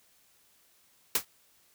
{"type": "noise with exponential decay", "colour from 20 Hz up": "white", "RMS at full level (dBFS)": -20, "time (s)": [1.15, 1.25], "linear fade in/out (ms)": 5, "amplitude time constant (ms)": 21, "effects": ["white hiss -65 dBFS RMS until 1.74 s"]}